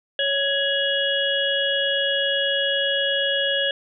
harmonic tone with a mistuned harmonic, 556 Hz, C#5, 5 cents sharp, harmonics 1 / 3 / 5 / 6, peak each -25 / -25 / -25 / -25 dBFS, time 0.19-3.71 s, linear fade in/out 2 ms, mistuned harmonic 5, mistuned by +65 cents, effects none

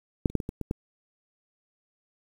clicks, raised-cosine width 3 ms, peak -7 / -30 / -9 / -20 / -19 / -19 / -14 dBFS, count 7, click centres 0.258 / 0.3 / 0.353 / 0.402 / 0.491 / 0.613 / 0.711 s, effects 8-bit

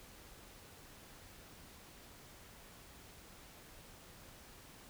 silence, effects pink hiss -57 dBFS RMS until 4.89 s

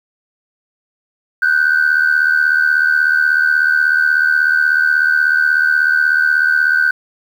sine tone pair together, 1472.6 / 1549 Hz, F#6 / G6, -9 / -21 cents, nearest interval minor second, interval 88 cents, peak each -12 dBFS, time 1.42-6.91 s, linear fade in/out 5 ms, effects tanh soft clip ceiling -5 dBFS + 7-bit

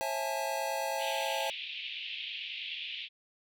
square chord, A major seventh, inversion first, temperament equal with one note detuned, 540.1 / 659.3 / 830.6 / 880 Hz, C#5 / E5 / G#5 / A5, -45 / 0 / 0 / 0 cents, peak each -38 dBFS, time 0.01-1.5 s, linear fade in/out 0 ms
white band-pass noise, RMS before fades -40 dBFS, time 0.98-3.09 s, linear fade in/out 50 ms, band 2400 to 3500 Hz, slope 48 dB/octave
effects none

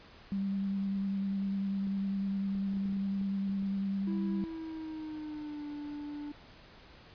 sine tone with vibrato, 196 Hz, G3, in tune, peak -30 dBFS, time 0.32-4.44 s, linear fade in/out 0 ms, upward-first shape square, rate 10 Hz, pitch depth 12 cents each way
clicks, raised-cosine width 3 ms, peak -37 dBFS, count 11, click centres 1.87 / 2.553 / 2.737 / 2.77 / 2.857 / 2.894 / 2.925 / 2.967 / 3.214 / 3.495 / 3.625 s
triangle tone with pitch glide, 329.6 to 293.6 Hz, E4 to D4, 0 to 0 cents, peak -36 dBFS, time 4.07-6.32 s, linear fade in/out 5 ms, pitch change -200 cents, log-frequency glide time 4.38-5.68 s
effects pink hiss -55 dBFS RMS until 7.14 s + resampled to 11025 Hz

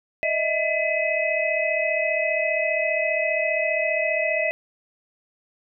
sine tone cluster, 616 / 651 / 2009 / 2548 Hz, D#5 / E5 / B6 / D#7, -17 / -22 / +29 / +41 cents, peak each -26 dBFS, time 0.23-4.51 s, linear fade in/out 0 ms, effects none

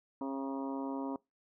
harmonic tone with a mistuned harmonic, 136.1 Hz, C#3, 31 cents flat, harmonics 2 / 3 / 4 / 5 / 6 / 7 / 8 / 9, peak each -36 / -46 / -45 / -48 / -52 / -43 / -54 / -55 dBFS, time 0.21-1.16 s, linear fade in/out 2 ms, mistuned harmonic 6, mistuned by -31 cents, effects noise-tail reverb RT60 0.2 s tail -23 dB re dry

